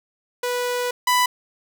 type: tone pair in turn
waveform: sawtooth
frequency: 491.5 / 993.3 Hz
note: B4 / B5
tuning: -8 / +10 cents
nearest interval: octave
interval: 1218 cents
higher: second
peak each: -18 / -12 dBFS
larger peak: second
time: 0.43-0.91 / 1.07-1.26 s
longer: first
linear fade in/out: 5 ms
effects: none